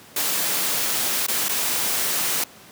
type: noise with dropouts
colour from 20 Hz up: white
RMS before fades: -23 dBFS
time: 0.16-2.44 s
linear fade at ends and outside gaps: 5 ms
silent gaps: 1.267-1.282 / 1.485-1.491 s
effects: pink hiss -46 dBFS RMS until 2.71 s + high-pass 150 Hz 12 dB/octave